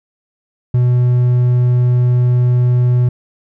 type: tone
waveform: triangle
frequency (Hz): 123.47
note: B2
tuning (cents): 0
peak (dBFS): -7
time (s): 0.74-3.09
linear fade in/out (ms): 5
effects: none